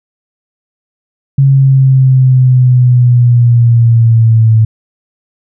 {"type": "exponential sweep", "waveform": "sine", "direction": "down", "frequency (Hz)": [137.4, 110.4], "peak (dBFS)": -3, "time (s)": [1.38, 4.65], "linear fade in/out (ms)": 5, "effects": []}